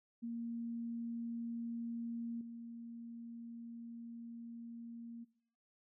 sine tone with level steps, 233.1 Hz, A#3, in tune, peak -39 / -46 dBFS, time 0.22-5.25 s, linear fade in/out 20 ms, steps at 2.41 s, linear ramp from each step 2 ms, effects noise-tail reverb RT60 0.7 s tail -22 dB re dry

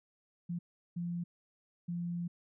sine tone bursts at uneven times, 173 Hz, F3, 16 cents flat, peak -34 dBFS, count 3, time 0.49-0.59 / 0.96-1.24 / 1.88-2.28 s, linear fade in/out 10 ms, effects none

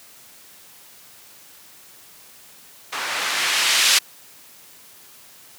violet noise with low-pass filter sweep, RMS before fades -20 dBFS, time 2.92-3.99 s, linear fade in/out 10 ms, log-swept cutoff 1200 to 3700 Hz, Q 0.82, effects white hiss -47 dBFS RMS until 5.58 s + high-pass 80 Hz 12 dB/octave

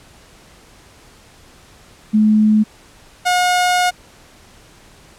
sine / sawtooth tone pair in turn, 214.3 / 720.8 Hz, A3 / F#5, -45 / -45 cents, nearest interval octave + major sixth, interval 2100 cents, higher second, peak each -9 dBFS, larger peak neither, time 2.13-2.64 / 3.25-3.91 s, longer second, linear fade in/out 20 ms, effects pink hiss -46 dBFS RMS until 5.18 s + low-pass 10000 Hz 12 dB/octave

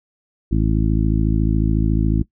harmonic tone, 54 Hz, A1, 32 cents flat, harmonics 1 / 2 / 3 / 4 / 5 / 6, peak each -18 / -21 / -23 / -24 / -25 / -26 dBFS, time 0.51-2.23 s, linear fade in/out 10 ms, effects noise-tail reverb RT60 0.1 s tail -20 dB re dry

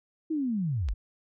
sine linear sweep, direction down, 327.7 to 37.13 Hz, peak -26 dBFS, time 0.3-0.94 s, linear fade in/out 10 ms
click, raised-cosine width 0.2 ms, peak -26 dBFS, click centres 0.887 s
effects none

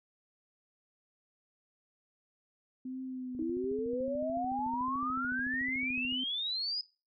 sine tone with vibrato, 256.1 Hz, C4, 37 cents flat, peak -37 dBFS, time 2.85-6.24 s, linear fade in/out 5 ms, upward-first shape triangle, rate 1.5 Hz, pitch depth 35 cents each way
click train, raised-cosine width 3 ms, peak -38 dBFS, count 39, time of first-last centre 3.35-6.124 s, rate 13.7 Hz
sine exponential sweep, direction up, 311.1 to 5050 Hz, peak -32 dBFS, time 3.39-6.81 s, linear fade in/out 2 ms
effects noise-tail reverb RT60 0.3 s tail -19 dB re dry

